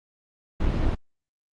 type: noise with amplitude modulation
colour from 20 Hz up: brown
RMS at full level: -21 dBFS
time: 0.6-0.95 s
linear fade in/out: 5 ms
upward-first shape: sine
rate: 297 Hz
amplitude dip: 35%
effects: low-pass 4000 Hz 12 dB/octave + Opus 24 kbps